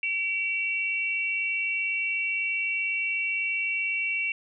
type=tone pair together; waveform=sine; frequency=2301 / 2724 Hz; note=D7 / F7; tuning=-36 / -44 cents; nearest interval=minor third; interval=292 cents; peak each=-28 dBFS; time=0.03-4.32 s; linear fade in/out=2 ms; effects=none